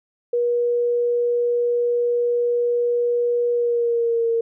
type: tone with pitch glide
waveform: sine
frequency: 480 to 460.4 Hz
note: B4 to A#4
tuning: -49 to -22 cents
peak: -17 dBFS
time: 0.33-4.41 s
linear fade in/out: 5 ms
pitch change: -73 cents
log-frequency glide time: 3.52-4.29 s
effects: none